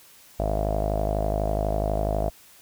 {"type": "tone with low-pass filter", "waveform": "sawtooth", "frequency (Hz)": 52.1, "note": "G#1", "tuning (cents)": 6, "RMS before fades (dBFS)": -25, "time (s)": [0.39, 2.3], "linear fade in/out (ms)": 10, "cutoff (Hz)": 660, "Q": 9.5, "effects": ["white hiss -52 dBFS RMS until 2.61 s"]}